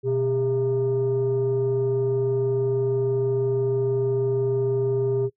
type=tone pair together; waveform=sine; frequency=124.9 / 400.9 Hz; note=B2 / G4; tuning=+20 / +39 cents; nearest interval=octave + minor sixth; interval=2019 cents; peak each=-24 / -20 dBFS; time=0.03-5.3 s; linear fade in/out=50 ms; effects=noise-tail reverb RT60 0.1 s tail -22 dB re dry + tanh soft clip ceiling -16 dBFS